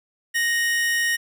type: tone pair together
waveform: 45% pulse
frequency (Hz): 1864 / 2959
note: A#6 / F#7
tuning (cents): -1 / -1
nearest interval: minor sixth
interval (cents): 800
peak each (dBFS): -20 / -29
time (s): 0.34-1.17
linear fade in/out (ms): 20
effects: none